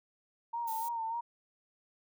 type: tone with vibrato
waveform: sine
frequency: 918 Hz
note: A#5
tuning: 27 cents flat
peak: -33 dBFS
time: 0.53-1.21 s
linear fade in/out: 10 ms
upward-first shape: sine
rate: 3.4 Hz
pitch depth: 51 cents each way
type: noise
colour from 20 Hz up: violet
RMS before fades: -44 dBFS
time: 0.67-0.89 s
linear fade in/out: 10 ms
effects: none